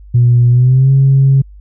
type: tone with pitch glide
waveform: sine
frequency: 121 to 135.82 Hz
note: B2 to C#3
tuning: -35 to -35 cents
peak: -4 dBFS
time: 0.14-1.42 s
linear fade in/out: 10 ms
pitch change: +200 cents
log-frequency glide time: 0.5-0.91 s
effects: tanh soft clip ceiling -1 dBFS + added 50 Hz sine -33 dBFS peak until 1.6 s